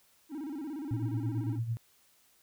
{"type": "tone with vibrato", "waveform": "triangle", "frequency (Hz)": 293.7, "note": "D4", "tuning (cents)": 0, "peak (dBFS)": -34, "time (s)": [0.29, 1.6], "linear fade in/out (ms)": 50, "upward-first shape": "square", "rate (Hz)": 17, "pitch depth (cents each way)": 130}
{"type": "tone with tremolo", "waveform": "sine", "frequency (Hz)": 115.4, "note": "A#2", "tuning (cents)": -17, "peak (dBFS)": -28, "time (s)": [0.91, 1.77], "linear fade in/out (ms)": 0, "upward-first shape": "sine", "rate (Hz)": 9, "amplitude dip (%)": 65}
{"effects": ["white hiss -66 dBFS RMS until 2.42 s"]}